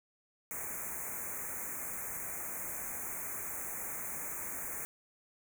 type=band-stop noise; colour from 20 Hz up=white; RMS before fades=-40 dBFS; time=0.51-4.85 s; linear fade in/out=0 ms; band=2400 to 6300 Hz; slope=96 dB/octave; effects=none